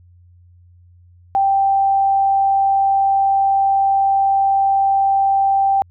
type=tone; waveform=sine; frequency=784 Hz; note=G5; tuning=in tune; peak=-12 dBFS; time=1.35-5.82 s; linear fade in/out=0 ms; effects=added 88 Hz sine -45 dBFS peak until 5.9 s